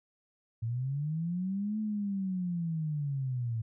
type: linear two-way sweep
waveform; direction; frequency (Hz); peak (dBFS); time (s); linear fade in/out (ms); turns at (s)
sine; up then down; 110.4 to 217.3 to 110.4; -30; 0.62-3.62; 10; 1.79
effects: none